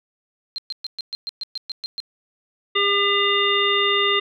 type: tone bursts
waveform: sine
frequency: 4166 Hz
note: C8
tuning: 8 cents flat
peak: -25 dBFS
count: 11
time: 0.56-2.002 s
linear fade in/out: 0 ms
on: 22 ms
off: 120 ms
type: harmonic tone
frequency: 401.9 Hz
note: G4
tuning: 43 cents sharp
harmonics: 1 / 3 / 5 / 7 / 9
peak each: -23 / -23 / -23 / -23 / -23 dBFS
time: 2.75-4.2 s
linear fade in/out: 10 ms
effects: none